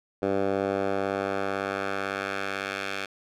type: tone with band-pass filter sweep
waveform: 10% pulse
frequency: 98 Hz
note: G2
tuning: in tune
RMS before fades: -29 dBFS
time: 0.22-3.06 s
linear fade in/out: 10 ms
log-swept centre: 500 to 2400 Hz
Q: 1
effects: none